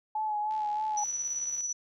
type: tone with vibrato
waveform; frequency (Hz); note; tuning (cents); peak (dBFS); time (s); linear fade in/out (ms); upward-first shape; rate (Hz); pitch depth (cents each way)
sine; 851; G#5; +42; -28; 0.15-1.04; 5; sine; 3.2; 32
type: click train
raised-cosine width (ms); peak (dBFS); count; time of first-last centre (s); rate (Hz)
0.2; -35; 81; 0.51-1.607; 72.9
type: tone with tremolo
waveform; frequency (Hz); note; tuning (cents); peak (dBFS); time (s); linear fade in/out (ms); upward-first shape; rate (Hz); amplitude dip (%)
sine; 5920; F#8; 0; -29; 0.97-1.73; 5; square; 18; 35
effects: none